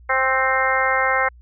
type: harmonic tone with a mistuned harmonic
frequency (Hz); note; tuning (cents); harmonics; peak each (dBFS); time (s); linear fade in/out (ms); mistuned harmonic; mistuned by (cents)
263.3; C4; +11; 2 / 3 / 4 / 5 / 6 / 7 / 8; -24 / -24 / -24 / -24 / -24 / -24 / -24; 0.09-1.29; 10; 6; -20
effects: added 60 Hz sine -43 dBFS peak until 1.41 s